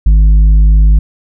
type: tone with tanh clipping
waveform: triangle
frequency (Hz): 51.8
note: G#1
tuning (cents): -4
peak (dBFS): -4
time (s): 0.06-0.99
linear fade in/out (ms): 5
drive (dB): 10
effects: none